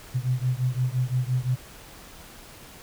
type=beating tone pair; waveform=sine; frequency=124.2 / 130 Hz; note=B2 / C3; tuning=+10 / -11 cents; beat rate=5.8 Hz; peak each=-25 / -26 dBFS; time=0.14-1.56 s; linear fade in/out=20 ms; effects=pink hiss -46 dBFS RMS until 2.82 s